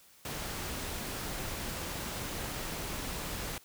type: noise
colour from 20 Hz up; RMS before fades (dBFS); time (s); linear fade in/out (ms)
pink; -38; 0.25-3.58; 2
effects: white hiss -60 dBFS RMS until 3.64 s